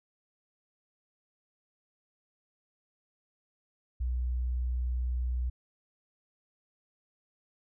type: tone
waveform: sine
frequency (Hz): 61.74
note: B1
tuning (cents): 0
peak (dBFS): -28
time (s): 4-5.5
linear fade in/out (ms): 10
effects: none